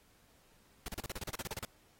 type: noise bursts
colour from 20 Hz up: pink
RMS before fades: -40 dBFS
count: 14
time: 0.86-1.649 s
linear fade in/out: 0 ms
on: 22 ms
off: 37 ms
effects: pink hiss -67 dBFS RMS until 1.99 s + AAC 48 kbps